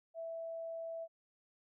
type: tone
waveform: sine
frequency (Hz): 659.3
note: E5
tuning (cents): 0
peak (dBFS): -40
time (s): 0.14-1.08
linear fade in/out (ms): 50
effects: none